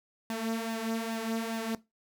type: tone with flanger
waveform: sawtooth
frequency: 225.6 Hz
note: A3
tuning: 44 cents sharp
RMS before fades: -33 dBFS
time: 0.3-1.75 s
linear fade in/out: 2 ms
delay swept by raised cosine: 1.1 to 4.3 ms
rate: 2.4 Hz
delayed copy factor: +0.55
effects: noise-tail reverb RT60 0.2 s tail -18 dB re dry